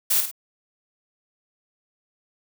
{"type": "noise with echo", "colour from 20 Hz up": "blue", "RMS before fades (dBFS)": -20, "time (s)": [0.1, 0.21], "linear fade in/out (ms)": 10, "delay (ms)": 52, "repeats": 2, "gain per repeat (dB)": -7, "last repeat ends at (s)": 0.314, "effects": []}